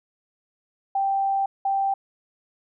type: tone bursts at uneven times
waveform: sine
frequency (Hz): 784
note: G5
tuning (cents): 0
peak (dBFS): -20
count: 2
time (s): 0.95-1.46 / 1.65-1.94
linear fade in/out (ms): 5
effects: none